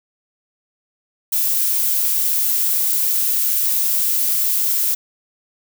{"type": "noise", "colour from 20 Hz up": "violet", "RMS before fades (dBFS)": -18, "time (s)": [1.32, 4.95], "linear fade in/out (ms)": 10, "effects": []}